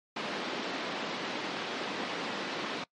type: band-pass noise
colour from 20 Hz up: pink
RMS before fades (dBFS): -36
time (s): 0.16-2.84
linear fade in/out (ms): 5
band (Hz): 210 to 4400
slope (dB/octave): 24
effects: noise-tail reverb RT60 0.1 s tail -24 dB re dry + MP3 48 kbps